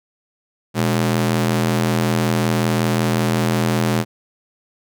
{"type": "ring-modulated tone", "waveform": "sawtooth", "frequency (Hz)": 164.81, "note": "E3", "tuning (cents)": 0, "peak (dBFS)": -9, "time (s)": [0.74, 4.05], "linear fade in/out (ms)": 50, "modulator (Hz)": 42.7, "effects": []}